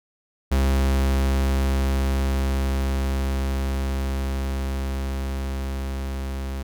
45% pulse tone with level ramp, 67.1 Hz, C2, 44 cents sharp, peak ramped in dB -17 to -27 dBFS, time 0.51-6.63 s, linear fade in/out 10 ms, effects none

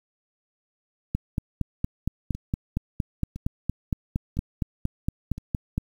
two click trains, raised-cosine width 5 ms, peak -22 / -12 dBFS, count 4 / 21, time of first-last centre 2.35-5.38 / 1.15-5.78 s, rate 0.99 / 4.32 Hz, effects 8-bit

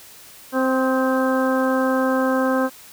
harmonic tone with a mistuned harmonic, 261.6 Hz, C4, in tune, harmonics 1 / 2 / 3 / 4 / 5 / 6, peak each -20 / -21 / -29 / -27 / -29 / -28 dBFS, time 0.52-2.7 s, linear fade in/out 50 ms, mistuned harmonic 5, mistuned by -34 cents, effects white hiss -44 dBFS RMS until 2.92 s

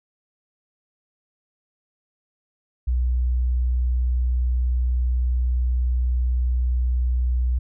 sine tone, 61.74 Hz, B1, in tune, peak -18 dBFS, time 2.87-7.59 s, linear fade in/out 10 ms, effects none

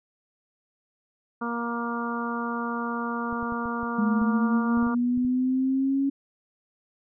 harmonic tone, 235.3 Hz, A#3, 16 cents sharp, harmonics 1 / 2 / 3 / 4 / 5 / 6, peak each -30 / -36 / -40 / -35 / -33 / -36 dBFS, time 1.41-4.95 s, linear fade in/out 10 ms
clicks, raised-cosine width 5 ms, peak -29 dBFS, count 11, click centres 3.327 / 3.428 / 3.523 / 3.657 / 3.831 / 4.217 / 4.774 / 4.828 / 4.868 / 5.176 / 5.249 s
sine linear sweep, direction up, 210 to 277.2 Hz, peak -21 dBFS, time 3.98-6.1 s, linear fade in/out 10 ms
effects none

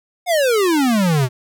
square exponential sweep, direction down, 740 to 120.7 Hz, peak -14 dBFS, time 0.26-1.29 s, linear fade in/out 50 ms, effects none

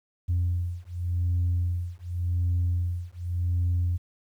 sine beating tone pair, 87.31 / 88.19 Hz, F2 / F2, 0 / +17 cents, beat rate 0.88 Hz, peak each -26 dBFS, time 0.28-3.98 s, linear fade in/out 20 ms, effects tanh soft clip ceiling -19 dBFS + 10-bit

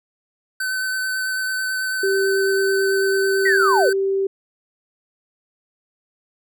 square tone with vibrato, 1523 Hz, F#6, 50 cents sharp, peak -22 dBFS, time 0.6-3.93 s, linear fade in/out 5 ms, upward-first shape sine, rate 9.1 Hz, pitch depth 15 cents each way
sine tone, 389.5 Hz, G4, 11 cents flat, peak -17 dBFS, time 2.03-4.27 s, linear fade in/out 5 ms
sine linear sweep, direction down, 1984 to 415.1 Hz, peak -15 dBFS, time 3.45-3.9 s, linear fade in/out 10 ms
effects none

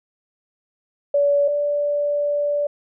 sine tone pair in turn, 572 / 582 Hz, D5 / D5, -46 / -16 cents, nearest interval unison, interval 30 cents, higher second, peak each -14 / -18 dBFS, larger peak first, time 1.14-1.48 / 1.48-2.67 s, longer second, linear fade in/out 5 ms, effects none

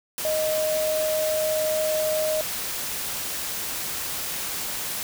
sine tone in noise, 622 Hz, D#5, 1 cent flat, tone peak -22 dBFS, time 0.25-2.41 s, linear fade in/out 0 ms, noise white, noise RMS -30 dBFS, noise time 0.18-5.03 s, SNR +5 dB, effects none

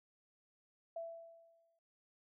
sine tone with exponential decay, 666 Hz, E5, 18 cents sharp, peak -39 dBFS, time 0.96-1.79 s, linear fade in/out 5 ms, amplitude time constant 180 ms, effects none

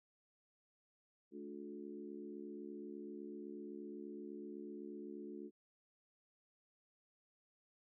harmonic tone with a mistuned harmonic, 71.8 Hz, D2, 39 cents flat, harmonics 3 / 4 / 5 / 6, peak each -52 / -51 / -50 / -56 dBFS, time 1.31-5.51 s, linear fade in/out 50 ms, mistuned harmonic 4, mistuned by +22 cents, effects none

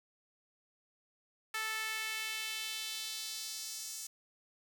sawtooth tone with high-pass filter sweep, 438.7 Hz, A4, 5 cents flat, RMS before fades -40 dBFS, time 1.54-4.07 s, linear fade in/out 5 ms, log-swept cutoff 1600 to 6500 Hz, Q 1.7, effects none

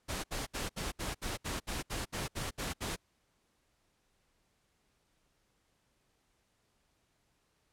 pink noise bursts, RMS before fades -37 dBFS, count 13, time 0.08-2.964 s, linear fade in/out 20 ms, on 160 ms, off 67 ms, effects pink hiss -75 dBFS RMS until 7.72 s + low-pass 11000 Hz 12 dB/octave

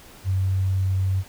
sine tone, 94.9 Hz, F#2, 44 cents sharp, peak -19 dBFS, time 0.24-1.24 s, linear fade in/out 50 ms, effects pink hiss -47 dBFS RMS until 1.28 s

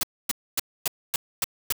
white noise bursts, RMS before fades -24 dBFS, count 7, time 0.01-1.724 s, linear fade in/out 2 ms, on 22 ms, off 260 ms, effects none

